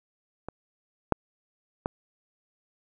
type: clicks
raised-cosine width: 1 ms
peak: -21 / -6 / -13 dBFS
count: 3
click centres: 0.486 / 1.123 / 1.859 s
effects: none